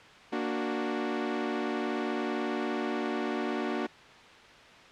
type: chord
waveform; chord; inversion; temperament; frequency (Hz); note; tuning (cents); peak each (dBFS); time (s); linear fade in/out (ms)
sawtooth; Bb augmented; none; equal; 233.1 / 293.7 / 370; Bb3 / D4 / F#4; 0 / 0 / 0; -30; 0.32-3.87; 10
effects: white hiss -51 dBFS RMS until 4.91 s + low-pass 3000 Hz 12 dB/octave